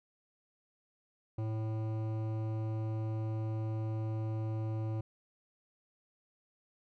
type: tone with hard clipping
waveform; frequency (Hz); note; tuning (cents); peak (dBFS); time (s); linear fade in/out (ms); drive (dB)
sine; 110; A2; 0; -35; 1.38-5.01; 5; 14
effects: none